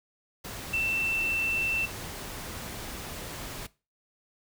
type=tone in noise; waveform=sine; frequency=2676 Hz; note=E7; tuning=25 cents sharp; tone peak=-25 dBFS; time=0.73-1.86 s; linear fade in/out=10 ms; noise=pink; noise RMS=-39 dBFS; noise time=0.44-3.67 s; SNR=+11 dB; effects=noise-tail reverb RT60 0.3 s tail -20 dB re dry